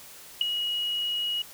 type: tone with ADSR envelope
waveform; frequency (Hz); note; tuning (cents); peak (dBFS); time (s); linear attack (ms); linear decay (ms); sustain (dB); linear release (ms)
sine; 2900; F#7; -35; -16; 0.41-1.42; 3; 8; -10; 3
effects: white hiss -47 dBFS RMS until 1.53 s